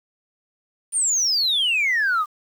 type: exponential sweep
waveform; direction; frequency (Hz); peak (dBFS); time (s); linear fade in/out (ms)
sine; down; 9400 to 1174.7; -16; 0.92-2.26; 50
effects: tanh soft clip ceiling -15 dBFS + 8-bit